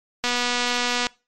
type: click train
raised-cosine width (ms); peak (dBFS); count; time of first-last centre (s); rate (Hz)
0.2; -6; 203; 0.24-1.068; 244
effects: noise-tail reverb RT60 0.3 s tail -23 dB re dry + MP3 64 kbps